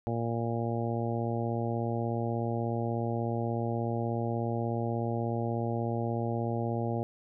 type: harmonic tone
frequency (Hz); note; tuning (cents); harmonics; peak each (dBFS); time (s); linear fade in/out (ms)
116.54; A#2; 0; 1 / 2 / 3 / 4 / 5 / 6 / 7; -32 / -35 / -37 / -38 / -39 / -40 / -40; 0.07-7.03; 0
effects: none